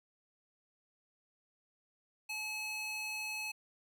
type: tone with high-pass filter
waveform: square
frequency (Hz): 856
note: A5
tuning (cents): -48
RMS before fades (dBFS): -40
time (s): 2.29-3.52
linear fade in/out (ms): 10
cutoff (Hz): 2100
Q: 2.1
effects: none